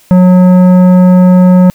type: tone with tanh clipping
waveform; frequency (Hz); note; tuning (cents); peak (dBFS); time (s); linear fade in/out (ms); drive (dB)
sine; 182.1; F#3; -27; -3; 0.11-1.7; 0; 12
effects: white hiss -44 dBFS RMS until 1.74 s